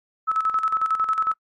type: tone with tremolo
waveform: sine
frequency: 1300 Hz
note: E6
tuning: 24 cents flat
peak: -17 dBFS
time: 0.27-1.34 s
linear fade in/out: 20 ms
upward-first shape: square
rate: 11 Hz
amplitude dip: 65%
effects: noise-tail reverb RT60 0.1 s tail -23 dB re dry + MP3 48 kbps